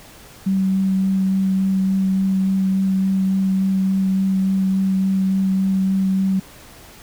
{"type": "tone with vibrato", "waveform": "sine", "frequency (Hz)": 191.3, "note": "G3", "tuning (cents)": -42, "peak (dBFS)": -15, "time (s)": [0.46, 6.4], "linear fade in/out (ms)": 10, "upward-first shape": "sine", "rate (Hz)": 3.5, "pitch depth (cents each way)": 10, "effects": ["pink hiss -43 dBFS RMS until 7.02 s"]}